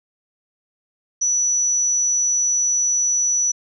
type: tone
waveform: sine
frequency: 5920 Hz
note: F#8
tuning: in tune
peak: -16 dBFS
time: 1.21-3.52 s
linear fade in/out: 10 ms
effects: none